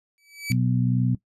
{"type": "tone with exponential growth", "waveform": "sawtooth", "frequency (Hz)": 2295, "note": "D7", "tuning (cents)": -40, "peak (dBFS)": -22, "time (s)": [0.18, 0.52], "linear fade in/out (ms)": 0, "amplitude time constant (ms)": 73}
{"type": "harmonic tone", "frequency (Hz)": 61.74, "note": "B1", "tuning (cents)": 0, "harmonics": [2, 3, 4], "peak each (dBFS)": [-21, -25, -27], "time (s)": [0.5, 1.15], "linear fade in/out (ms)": 5}
{"effects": ["noise-tail reverb RT60 0.1 s tail -18 dB re dry", "resampled to 32000 Hz"]}